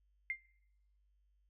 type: tone with exponential decay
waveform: sine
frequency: 2100 Hz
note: C7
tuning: 6 cents sharp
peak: -31 dBFS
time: 0.3-0.42 s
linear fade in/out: 1 ms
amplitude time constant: 24 ms
effects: noise-tail reverb RT60 0.8 s tail -22 dB re dry + added 50 Hz sine -70 dBFS peak until 1.49 s